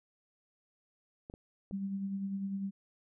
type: clicks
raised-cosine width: 2 ms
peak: -32 dBFS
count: 3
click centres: 1.299 / 1.339 / 1.711 s
type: tone with tremolo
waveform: sine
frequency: 196 Hz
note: G3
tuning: in tune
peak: -32 dBFS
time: 1.72-2.71 s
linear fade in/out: 20 ms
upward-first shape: sine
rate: 10 Hz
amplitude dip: 40%
effects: none